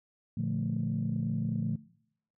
sine chord, Bb major seventh, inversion none, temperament equal, 116.54 / 146.83 / 174.61 / 220 Hz, Bb2 / D3 / F3 / A3, 0 / 0 / 0 / 0 cents, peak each -34 dBFS, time 0.37-1.76 s, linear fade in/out 5 ms, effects noise-tail reverb RT60 0.7 s tail -21 dB re dry + tanh soft clip ceiling -21 dBFS

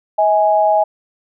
sine tone pair together, 639.4 / 830.6 Hz, D#5 / G#5, +47 / 0 cents, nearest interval perfect fourth, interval 453 cents, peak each -13 dBFS, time 0.18-0.84 s, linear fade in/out 10 ms, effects none

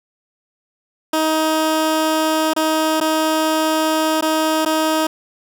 15% pulse tone with dropouts, 315 Hz, D#4, 21 cents sharp, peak -9 dBFS, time 1.13-5.07 s, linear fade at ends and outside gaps 5 ms, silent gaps 2.535-2.563 / 3.002-3.01 / 4.211-4.223 / 4.651-4.659 s, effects none

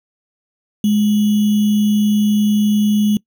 sine tone with sample-and-hold, 209.2 Hz, G#3, 13 cents sharp, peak -11 dBFS, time 0.84-3.17 s, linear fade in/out 2 ms, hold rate 3150 Hz, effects noise-tail reverb RT60 0.1 s tail -23 dB re dry

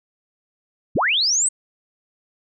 sine linear sweep, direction up, 32.4 to 8372 Hz, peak -16 dBFS, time 0.95-1.49 s, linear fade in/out 10 ms, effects none

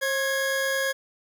40% pulse tone pair together, 537.3 / 1661 Hz, C5 / G#6, +46 / 0 cents, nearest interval octave + minor sixth, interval 1954 cents, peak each -26 / -25 dBFS, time 0.01-0.93 s, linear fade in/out 20 ms, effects 10-bit

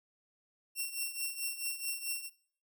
5% pulse tone with tremolo, 2722 Hz, F7, 45 cents flat, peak -23 dBFS, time 0.75-2.3 s, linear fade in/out 50 ms, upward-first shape triangle, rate 4.6 Hz, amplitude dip 80%, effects noise-tail reverb RT60 0.5 s tail -18 dB re dry

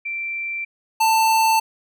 sine / square tone pair in turn, 2349 / 889.1 Hz, D7 / A5, 0 / +18 cents, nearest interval octave + perfect fourth, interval 1682 cents, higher first, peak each -24 / -15 dBFS, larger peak second, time 0.05-0.65 / 1-1.6 s, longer neither, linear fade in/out 10 ms, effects none

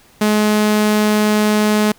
sawtooth tone, 211.8 Hz, G#3, 34 cents sharp, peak -8 dBFS, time 0.21-1.92 s, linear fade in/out 5 ms, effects pink hiss -49 dBFS RMS until 1.98 s

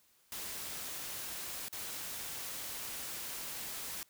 white noise with dropouts, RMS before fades -42 dBFS, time 0.32-4.03 s, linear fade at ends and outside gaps 1 ms, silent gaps 1.684-1.727 s, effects white hiss -69 dBFS RMS until 4.09 s

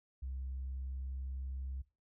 sine tone with pitch glide, 65.6 to 66.21 Hz, C2 to C2, +5 to +21 cents, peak -37 dBFS, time 0.22-1.82 s, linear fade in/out 10 ms, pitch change +16 cents, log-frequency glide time 0.37-1.63 s, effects noise-tail reverb RT60 0.3 s tail -21 dB re dry + tanh soft clip ceiling -35 dBFS

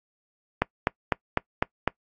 click train, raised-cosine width 0.5 ms, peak -5 dBFS, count 6, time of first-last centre 0.62-1.876 s, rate 3.98 Hz, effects noise-tail reverb RT60 0.1 s tail -24 dB re dry + AAC 64 kbps

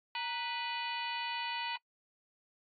harmonic tone with a mistuned harmonic, 493.9 Hz, B4, in tune, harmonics 2 / 3 / 4 / 5 / 6 / 7 / 8 / 9, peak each -38 / -48 / -44 / -41 / -42 / -51 / -50 / -47 dBFS, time 0.15-1.76 s, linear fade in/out 2 ms, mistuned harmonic 2, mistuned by -91 cents, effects noise-tail reverb RT60 0.1 s tail -22 dB re dry + AAC 32 kbps

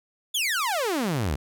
sawtooth exponential sweep, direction down, 3564 to 63.3 Hz, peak -20 dBFS, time 0.34-1.36 s, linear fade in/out 10 ms, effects none

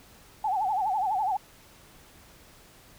sine tone with vibrato, 805 Hz, G5, 46 cents sharp, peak -24 dBFS, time 0.44-1.37 s, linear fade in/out 5 ms, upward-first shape sine, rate 12 Hz, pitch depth 160 cents each way, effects pink hiss -54 dBFS RMS until 2.98 s

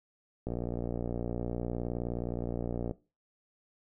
click train, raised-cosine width 2 ms, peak -21 dBFS, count 146, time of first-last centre 0.47-2.911 s, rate 59.4 Hz, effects noise-tail reverb RT60 0.3 s tail -19 dB re dry

